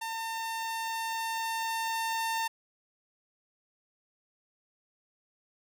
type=tone with level ramp; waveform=sawtooth; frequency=904 Hz; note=A5; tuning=47 cents sharp; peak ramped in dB=-30 to -25 dBFS; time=0.01-2.48 s; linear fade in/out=10 ms; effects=none